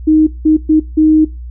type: tone bursts at uneven times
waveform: sine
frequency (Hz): 311.1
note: D#4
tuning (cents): 0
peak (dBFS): -5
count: 4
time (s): 0.07-0.27 / 0.45-0.57 / 0.69-0.8 / 0.97-1.25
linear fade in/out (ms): 10
effects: noise-tail reverb RT60 0.2 s tail -18 dB re dry + added 60 Hz sine -24 dBFS peak until 1.5 s